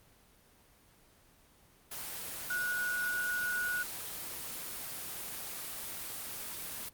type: tone in noise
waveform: sine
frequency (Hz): 1461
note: F#6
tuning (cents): -22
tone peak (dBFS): -31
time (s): 2.5-3.83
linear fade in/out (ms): 5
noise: white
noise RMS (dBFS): -41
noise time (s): 1.91-6.89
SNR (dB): +7
effects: pink hiss -63 dBFS RMS until 6.93 s + Opus 24 kbps